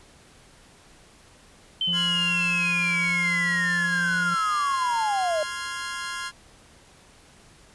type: linear sweep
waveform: sine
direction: down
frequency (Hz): 3099 to 601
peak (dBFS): -22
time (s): 1.81-5.43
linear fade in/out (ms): 2
type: tone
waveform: triangle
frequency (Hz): 174.2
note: F3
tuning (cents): -4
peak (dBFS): -28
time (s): 1.87-4.35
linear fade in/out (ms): 10
type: chord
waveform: sawtooth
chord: F minor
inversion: second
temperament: equal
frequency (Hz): 1046.5 / 1396.9 / 1661.2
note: C6 / F6 / Ab6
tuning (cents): 0 / 0 / 0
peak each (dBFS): -31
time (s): 1.92-6.32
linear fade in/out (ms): 50
effects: pink hiss -53 dBFS RMS until 7.74 s + resampled to 24000 Hz